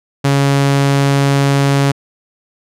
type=tone; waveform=sawtooth; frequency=139.4 Hz; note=C#3; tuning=10 cents sharp; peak=-6 dBFS; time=0.24-1.92 s; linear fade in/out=10 ms; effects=low-pass 10000 Hz 12 dB/octave